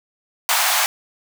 pink high-pass noise, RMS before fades -18 dBFS, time 0.49-0.86 s, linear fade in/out 0 ms, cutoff 690 Hz, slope 48 dB/octave, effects none

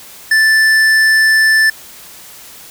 sine tone with tanh clipping, 1760 Hz, A6, in tune, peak -9 dBFS, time 0.31-1.7 s, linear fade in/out 5 ms, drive 13 dB, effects white hiss -36 dBFS RMS until 2.7 s

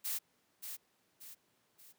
blue noise with echo, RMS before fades -37 dBFS, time 0.04-0.19 s, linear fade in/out 20 ms, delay 580 ms, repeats 3, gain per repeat -7 dB, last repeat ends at 1.93 s, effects pink hiss -74 dBFS RMS until 1.98 s + high-pass 150 Hz 12 dB/octave

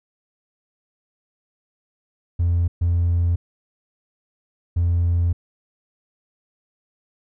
triangle tone bursts at uneven times, 86.2 Hz, F2, 22 cents flat, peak -13 dBFS, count 3, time 2.39-2.68 / 2.81-3.36 / 4.76-5.33 s, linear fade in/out 10 ms, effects tanh soft clip ceiling -12 dBFS

